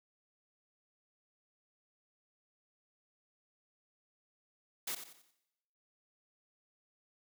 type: noise with echo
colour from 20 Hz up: white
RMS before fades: -38 dBFS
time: 4.87-4.95 s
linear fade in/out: 5 ms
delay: 90 ms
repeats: 4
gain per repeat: -9 dB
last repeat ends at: 5.31 s
effects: noise-tail reverb RT60 0.9 s tail -17 dB re dry + high-pass 200 Hz 12 dB/octave